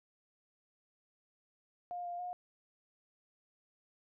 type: tone with pitch steps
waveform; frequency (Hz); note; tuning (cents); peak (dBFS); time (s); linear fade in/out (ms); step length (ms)
sine; 708 / 700 / 717; F5 / F5 / F5; +23 / +4 / +45; -38; 1.91-2.33; 0; 140
effects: none